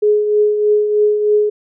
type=tone with tremolo; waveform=sine; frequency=420 Hz; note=G#4; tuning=19 cents sharp; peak=-8 dBFS; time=0.02-1.5 s; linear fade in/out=10 ms; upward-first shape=triangle; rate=3.2 Hz; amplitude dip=55%; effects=none